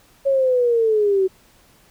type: linear sweep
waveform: sine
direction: down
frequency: 554.4 to 372.2 Hz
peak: -14 dBFS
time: 0.25-1.28 s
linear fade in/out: 20 ms
effects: pink hiss -54 dBFS RMS until 1.9 s